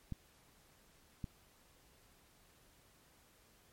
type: clicks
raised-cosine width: 5 ms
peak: -28 dBFS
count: 2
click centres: 0.123 / 1.242 s
effects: pink hiss -67 dBFS RMS until 3.72 s + MP3 64 kbps